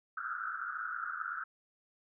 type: band-pass noise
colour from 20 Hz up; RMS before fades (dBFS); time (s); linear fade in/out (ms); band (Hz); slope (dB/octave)
pink; -39; 0.17-1.44; 5; 1300 to 1500; 96
effects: none